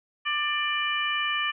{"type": "harmonic tone", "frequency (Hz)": 593, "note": "D5", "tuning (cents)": 17, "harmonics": [2, 3, 4, 5], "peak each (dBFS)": [-30, -30, -30, -30], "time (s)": [0.25, 1.52], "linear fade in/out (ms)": 20, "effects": []}